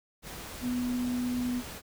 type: tone in noise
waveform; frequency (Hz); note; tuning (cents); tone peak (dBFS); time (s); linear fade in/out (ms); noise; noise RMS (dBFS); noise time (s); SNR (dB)
sine; 246.9; B3; 0; -28; 0.61-1.63; 50; pink; -42; 0.22-1.82; +11
effects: none